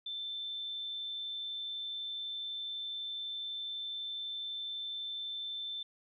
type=tone; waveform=sine; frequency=3544 Hz; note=A7; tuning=12 cents sharp; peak=-37 dBFS; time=0.06-5.83 s; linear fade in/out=5 ms; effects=none